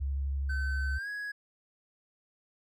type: tone with vibrato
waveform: sine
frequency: 68.9 Hz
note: C#2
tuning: 10 cents flat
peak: -29 dBFS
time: 0-0.99 s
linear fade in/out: 20 ms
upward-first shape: triangle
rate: 12 Hz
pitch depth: 21 cents each way
type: tone with pitch glide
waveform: triangle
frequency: 1529 to 1667.4 Hz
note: G6 to G#6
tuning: -44 to +6 cents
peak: -33 dBFS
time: 0.49-1.32 s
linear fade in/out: 10 ms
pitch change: +150 cents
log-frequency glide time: 0.95-1.08 s
effects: none